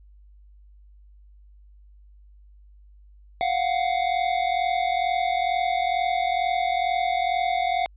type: tone pair together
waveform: square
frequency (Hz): 698.5 / 740.7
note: F5 / F#5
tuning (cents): 0 / +2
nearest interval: minor second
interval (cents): 102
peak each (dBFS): -25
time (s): 3.41-7.86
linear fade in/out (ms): 0
effects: added 50 Hz sine -48 dBFS peak until 7.96 s + resampled to 8000 Hz